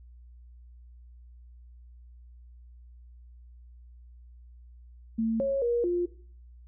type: tone with pitch steps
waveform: sine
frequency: 225 / 548 / 475.5 / 351.2 Hz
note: A3 / C#5 / A#4 / F4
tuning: +39 / -20 / +34 / +10 cents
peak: -24 dBFS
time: 5.18-6.06 s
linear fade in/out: 10 ms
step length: 220 ms
effects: noise-tail reverb RT60 0.5 s tail -17 dB re dry + added 60 Hz sine -48 dBFS peak until 6.67 s